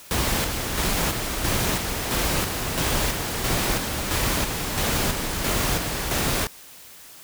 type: noise with tremolo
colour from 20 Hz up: pink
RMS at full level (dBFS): -23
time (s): 0.11-6.47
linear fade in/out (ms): 0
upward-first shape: square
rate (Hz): 1.5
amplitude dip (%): 40
effects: white hiss -45 dBFS RMS until 7.23 s